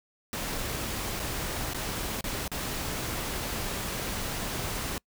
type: noise with dropouts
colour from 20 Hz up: pink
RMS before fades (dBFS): -33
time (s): 0.33-4.98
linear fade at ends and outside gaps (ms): 1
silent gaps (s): 1.195-1.199 / 1.735-1.745 / 2.209-2.241 / 2.479-2.516
effects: noise-tail reverb RT60 0.1 s tail -26 dB re dry